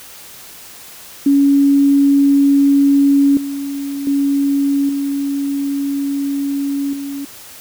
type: tone with level steps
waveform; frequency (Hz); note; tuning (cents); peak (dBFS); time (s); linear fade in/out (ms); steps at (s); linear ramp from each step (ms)
sine; 280; C#4; +18; -8 / -20 / -12 / -16 / -22; 1.26-7.25; 5; 3.37 / 4.07 / 4.89 / 6.93; 2
effects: white hiss -37 dBFS RMS until 7.6 s